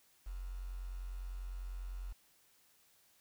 sine tone with quantisation, 45 Hz, F#1, 47 cents flat, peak -40 dBFS, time 0.26-2.13 s, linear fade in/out 10 ms, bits 10, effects white hiss -69 dBFS RMS until 3.2 s

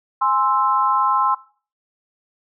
sine chord, Ab augmented, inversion none, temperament equal, 830.6 / 1046.5 / 1318.5 Hz, Ab5 / C6 / E6, 0 / 0 / 0 cents, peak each -22 / -17 / -21 dBFS, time 0.21-1.35 s, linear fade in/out 10 ms, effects noise-tail reverb RT60 0.4 s tail -19 dB re dry

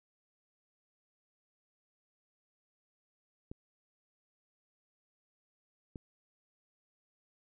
clicks, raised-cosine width 3 ms, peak -30 dBFS, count 2, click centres 3.515 / 5.958 s, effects none

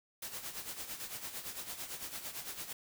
white noise with tremolo, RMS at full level -41 dBFS, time 0.22-2.73 s, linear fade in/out 5 ms, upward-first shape sine, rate 8.9 Hz, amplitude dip 65%, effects none

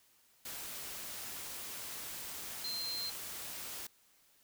sine tone in noise, 4145 Hz, C8, 17 cents flat, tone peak -37 dBFS, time 2.64-3.1 s, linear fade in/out 5 ms, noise white, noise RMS -44 dBFS, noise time 0.45-3.87 s, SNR +4 dB, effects white hiss -68 dBFS RMS until 4.43 s

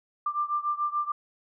sine beating tone pair, 1184 / 1190.9 Hz, D6 / D6, +14 / +24 cents, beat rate 6.9 Hz, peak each -28 / -30 dBFS, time 0.26-1.12 s, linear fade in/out 5 ms, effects none

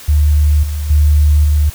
sine tone with level steps, 74.4 Hz, D2, 23 cents sharp, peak -7 / -16 / -6 / -8 dBFS, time 0.08-1.7 s, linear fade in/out 10 ms, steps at 0.63 / 0.9 / 1.44 s, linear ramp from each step 5 ms, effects white hiss -34 dBFS RMS until 1.74 s

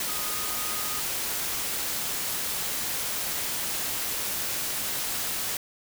sine tone in noise, 1242 Hz, D#6, 3 cents flat, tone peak -39 dBFS, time 0.09-1 s, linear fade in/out 2 ms, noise white, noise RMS -30 dBFS, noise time 0-5.57 s, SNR -12 dB, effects none

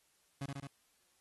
30% pulse tone with echo, 138.8 Hz, C#3, 3 cents sharp, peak -35 dBFS, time 0.41-0.46 s, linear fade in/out 5 ms, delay 71 ms, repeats 3, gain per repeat -2 dB, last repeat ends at 0.673 s, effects white hiss -73 dBFS RMS until 1.2 s + AAC 32 kbps

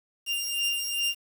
sawtooth beating tone pair, 2794 / 2796.5 Hz, F7 / F7, 0 / +2 cents, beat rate 2.5 Hz, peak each -28 / -25 dBFS, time 0.26-1.15 s, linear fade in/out 50 ms, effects 8-bit

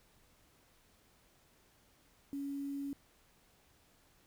sine tone with quantisation, 280 Hz, C#4, 18 cents sharp, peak -37 dBFS, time 2.33-2.93 s, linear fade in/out 0 ms, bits 10, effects pink hiss -68 dBFS RMS until 4.26 s

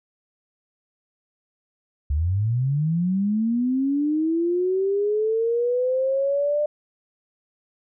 sine linear sweep, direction up, 67.8 to 600 Hz, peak -19 dBFS, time 2.1-6.66 s, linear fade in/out 5 ms, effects none

